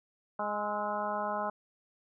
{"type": "harmonic tone with a mistuned harmonic", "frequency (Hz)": 207.9, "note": "G#3", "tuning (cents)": 2, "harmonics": [1, 2, 3, 4, 5, 6, 7], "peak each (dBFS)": [-42, -45, -36, -36, -37, -39, -44], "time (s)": [0.39, 1.5], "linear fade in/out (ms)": 5, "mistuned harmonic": 6, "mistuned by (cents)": 56, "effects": []}